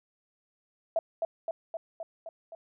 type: tone with echo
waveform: sine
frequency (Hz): 659.3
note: E5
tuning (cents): 0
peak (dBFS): -23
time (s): 0.96-0.99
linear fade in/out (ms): 2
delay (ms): 260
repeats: 6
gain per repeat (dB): -3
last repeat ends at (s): 2.55
effects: none